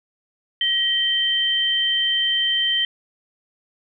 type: tone pair together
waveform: sine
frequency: 1904 / 3115 Hz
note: A#6 / G7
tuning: +36 / -12 cents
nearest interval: major sixth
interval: 852 cents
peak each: -25 / -18 dBFS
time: 0.61-2.85 s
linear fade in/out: 2 ms
effects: none